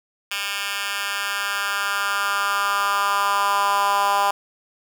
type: tone with high-pass filter sweep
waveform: 10% pulse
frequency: 200.8 Hz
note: G3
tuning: 42 cents sharp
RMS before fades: -22 dBFS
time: 0.31-4.31 s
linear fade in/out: 5 ms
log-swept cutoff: 2100 to 880 Hz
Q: 3
effects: none